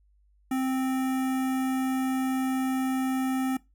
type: tone with notch filter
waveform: square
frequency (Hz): 261.6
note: C4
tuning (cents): 0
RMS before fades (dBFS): -27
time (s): 0.51-3.57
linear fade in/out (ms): 5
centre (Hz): 4300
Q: 0.8
effects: noise-tail reverb RT60 0.2 s tail -20 dB re dry + added 50 Hz sine -60 dBFS peak until 3.74 s